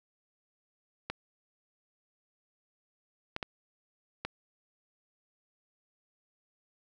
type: clicks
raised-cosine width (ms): 0.3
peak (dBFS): -18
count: 4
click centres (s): 1.1 / 3.364 / 3.428 / 4.25
effects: none